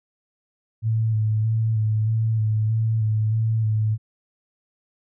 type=tone with vibrato; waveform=sine; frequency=110 Hz; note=A2; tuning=in tune; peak=-18 dBFS; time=0.82-3.98 s; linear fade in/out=50 ms; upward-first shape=square; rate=1.6 Hz; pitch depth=25 cents each way; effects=none